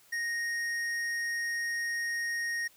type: tone with hard clipping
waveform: sine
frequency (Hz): 1864.7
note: A#6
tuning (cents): 0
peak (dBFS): -32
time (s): 0.12-2.68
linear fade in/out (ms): 10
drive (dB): 10
effects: white hiss -61 dBFS RMS until 2.76 s